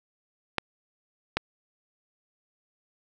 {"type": "clicks", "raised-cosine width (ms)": 0.3, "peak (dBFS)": -8, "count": 2, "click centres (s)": [0.583, 1.37], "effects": []}